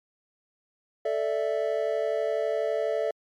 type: chord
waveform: triangle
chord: A suspended fourth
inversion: none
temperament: equal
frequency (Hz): 440 / 587.3 / 659.3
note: A4 / D5 / E5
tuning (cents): 0 / 0 / 0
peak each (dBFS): -27 / -27 / -27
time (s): 1.05-3.11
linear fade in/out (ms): 5
effects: MP3 96 kbps